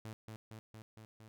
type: tone with echo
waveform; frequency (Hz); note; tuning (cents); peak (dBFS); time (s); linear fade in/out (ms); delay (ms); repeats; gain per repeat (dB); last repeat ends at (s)
sawtooth; 110; A2; 0; -40; 0.05-0.13; 0; 230; 5; -2; 1.28
effects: none